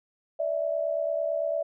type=tone pair together; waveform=sine; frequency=584.1 / 653 Hz; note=D5 / E5; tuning=-10 / -17 cents; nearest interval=major second; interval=193 cents; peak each=-28 dBFS; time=0.39-1.63 s; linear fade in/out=10 ms; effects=none